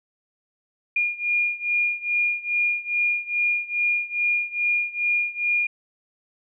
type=beating tone pair; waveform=sine; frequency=2422 / 2424.4 Hz; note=D#7 / D#7; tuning=-47 / -46 cents; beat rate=2.4 Hz; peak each=-23 / -25 dBFS; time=0.96-5.67 s; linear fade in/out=5 ms; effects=none